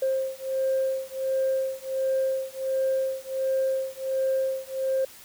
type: beating tone pair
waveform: sine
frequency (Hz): 529 / 530.4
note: C5 / C5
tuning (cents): +19 / +23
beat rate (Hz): 1.4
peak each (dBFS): -26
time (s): 0.02-5.05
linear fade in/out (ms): 5
effects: tanh soft clip ceiling -18 dBFS + white hiss -48 dBFS RMS until 5.24 s